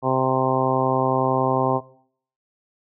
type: harmonic tone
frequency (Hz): 130.81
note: C3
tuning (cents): 0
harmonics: 1 / 2 / 3 / 4 / 5 / 6 / 7 / 8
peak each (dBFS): -26 / -26 / -26 / -26 / -26 / -26 / -26 / -26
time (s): 0.02-1.81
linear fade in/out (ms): 50
effects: noise-tail reverb RT60 0.6 s tail -19 dB re dry